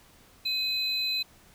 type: tone pair together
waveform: triangle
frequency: 2532 / 4024 Hz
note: D#7 / B7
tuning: +30 / +32 cents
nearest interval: minor sixth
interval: 802 cents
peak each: -32 / -26 dBFS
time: 0.45-1.23 s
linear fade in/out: 10 ms
effects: pink hiss -57 dBFS RMS until 1.54 s